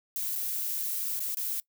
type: noise with dropouts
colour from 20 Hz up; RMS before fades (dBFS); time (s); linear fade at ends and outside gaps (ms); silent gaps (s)
violet; -32; 0.16-1.6; 0; 0.354-0.359 / 1.193-1.204 / 1.346-1.371
effects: noise-tail reverb RT60 0.1 s tail -22 dB re dry